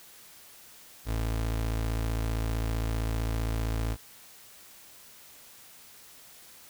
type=tone; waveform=30% pulse; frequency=55.4 Hz; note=A1; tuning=13 cents sharp; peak=-25 dBFS; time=1.05-3.97 s; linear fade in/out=50 ms; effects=white hiss -52 dBFS RMS until 6.69 s